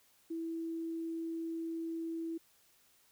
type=tone; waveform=sine; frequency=329 Hz; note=E4; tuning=3 cents flat; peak=-36 dBFS; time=0.3-2.38 s; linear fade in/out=10 ms; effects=white hiss -68 dBFS RMS until 3.11 s